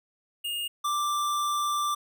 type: tone pair in turn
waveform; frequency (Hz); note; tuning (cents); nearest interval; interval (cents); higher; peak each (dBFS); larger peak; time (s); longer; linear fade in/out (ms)
square; 2838 / 1178.2; F7 / D6; +27 / +5; octave + minor third; 1522; first; -30 / -26; second; 0.44-0.68 / 0.84-1.95; second; 10
effects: none